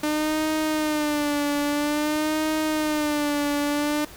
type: tone with vibrato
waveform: sawtooth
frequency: 300.3 Hz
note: D4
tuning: 39 cents sharp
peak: -18 dBFS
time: 0.03-4.05 s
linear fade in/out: 5 ms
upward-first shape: sine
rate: 0.5 Hz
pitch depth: 64 cents each way
effects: pink hiss -44 dBFS RMS until 4.16 s